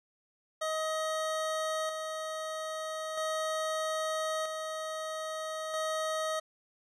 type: tone with tremolo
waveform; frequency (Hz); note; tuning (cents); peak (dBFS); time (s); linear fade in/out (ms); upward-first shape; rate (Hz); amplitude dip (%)
25% pulse; 630; D#5; +21; -27; 0.61-6.4; 10; square; 0.39; 40
effects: resampled to 24000 Hz